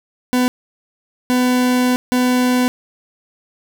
40% pulse tone bursts at uneven times, 250.1 Hz, B3, 22 cents sharp, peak -12 dBFS, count 3, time 0.33-0.48 / 1.3-1.96 / 2.12-2.68 s, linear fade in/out 0 ms, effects none

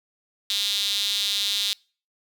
sawtooth tone with high-pass filter, 202.1 Hz, G#3, 47 cents flat, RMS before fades -25 dBFS, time 0.5-1.73 s, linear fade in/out 0 ms, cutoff 3700 Hz, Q 5.8, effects noise-tail reverb RT60 0.4 s tail -26 dB re dry

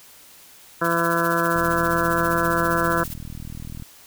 harmonic tone, 168.4 Hz, E3, 37 cents sharp, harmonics 1 / 2 / 3 / 4 / 6 / 7 / 8 / 9 / 10, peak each -28 / -26 / -27 / -29 / -26 / -30 / -25 / -27 / -30 dBFS, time 0.81-3.04 s, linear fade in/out 10 ms
blue noise with tremolo, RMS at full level -33 dBFS, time 0.84-3.14 s, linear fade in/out 5 ms, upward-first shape sine, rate 15 Hz, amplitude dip 75%
click train, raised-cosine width 5 ms, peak -23 dBFS, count 92, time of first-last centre 1.56-3.824 s, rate 40.2 Hz
effects white hiss -48 dBFS RMS until 4.06 s

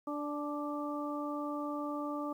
harmonic tone with a mistuned harmonic, 293.7 Hz, D4, in tune, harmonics 1 / 2 / 3 / 4, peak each -37 / -41 / -45 / -41 dBFS, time 0.07-2.33 s, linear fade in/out 5 ms, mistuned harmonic 3, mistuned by -24 cents, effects 11-bit

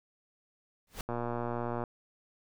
pink noise with exponential growth, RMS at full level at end -35 dBFS, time 0.87-1.01 s, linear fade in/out 2 ms, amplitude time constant 29 ms
click train, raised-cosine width 1 ms, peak -21 dBFS, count 90, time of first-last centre 1.09-1.838 s, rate 119 Hz
effects none

